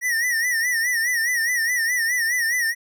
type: tone with vibrato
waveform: square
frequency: 1894 Hz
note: A#6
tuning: 27 cents sharp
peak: -20 dBFS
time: 0.01-2.75 s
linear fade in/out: 50 ms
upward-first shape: sine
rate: 4.8 Hz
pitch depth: 100 cents each way
effects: none